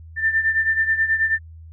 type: beating tone pair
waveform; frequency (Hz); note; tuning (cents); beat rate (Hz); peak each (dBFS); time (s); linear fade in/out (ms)
sine; 1783 / 1792.3; A6 / A6; +22 / +31; 9.3; -18 / -23; 0.16-1.39; 50
effects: added 81 Hz sine -38 dBFS peak until 1.72 s